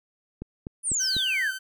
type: click train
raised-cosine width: 3 ms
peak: -21 dBFS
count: 4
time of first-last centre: 0.42-1.166 s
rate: 4.02 Hz
type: exponential sweep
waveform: sine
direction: down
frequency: 10000 to 1408 Hz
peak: -23 dBFS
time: 0.83-1.53 s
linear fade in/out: 50 ms
type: tone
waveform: sawtooth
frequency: 1539 Hz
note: G6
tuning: 32 cents flat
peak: -29 dBFS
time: 0.99-1.59 s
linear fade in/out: 20 ms
effects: none